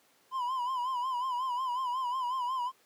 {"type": "tone with vibrato", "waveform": "triangle", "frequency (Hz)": 1009, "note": "B5", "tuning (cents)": 37, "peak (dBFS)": -28, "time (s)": [0.31, 2.72], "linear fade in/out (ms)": 50, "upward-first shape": "sine", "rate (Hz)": 5.5, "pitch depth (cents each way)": 86, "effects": ["pink hiss -65 dBFS RMS until 2.85 s", "high-pass 300 Hz 12 dB/octave"]}